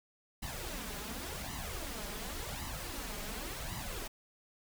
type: noise with flanger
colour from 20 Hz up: pink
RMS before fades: -41 dBFS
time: 0.42-4.08 s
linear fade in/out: 10 ms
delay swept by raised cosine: 1 to 4.9 ms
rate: 0.9 Hz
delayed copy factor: +0.7
effects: none